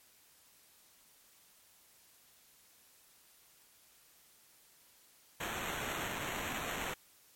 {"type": "noise with sample-and-hold", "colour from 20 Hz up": "white", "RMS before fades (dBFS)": -39, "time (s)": [5.4, 6.94], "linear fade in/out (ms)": 5, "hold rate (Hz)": 4900, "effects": ["white hiss -64 dBFS RMS until 7.35 s", "MP3 64 kbps"]}